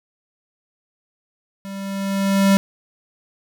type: tone with level ramp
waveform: square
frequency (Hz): 196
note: G3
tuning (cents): 0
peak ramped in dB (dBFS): -31 to -11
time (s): 1.65-2.57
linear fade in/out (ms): 0
effects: none